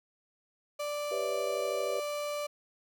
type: tone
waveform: 35% pulse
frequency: 587.3 Hz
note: D5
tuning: in tune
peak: -31 dBFS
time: 0.79-2.47 s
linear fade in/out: 10 ms
type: chord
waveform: sine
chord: C# half-diminished seventh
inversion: second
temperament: equal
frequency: 392 / 493.9 / 554.4 / 659.3 Hz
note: G4 / B4 / C#5 / E5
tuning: 0 / 0 / 0 / 0 cents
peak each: -38 / -35 / -39 / -41 dBFS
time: 1.11-2 s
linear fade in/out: 5 ms
effects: none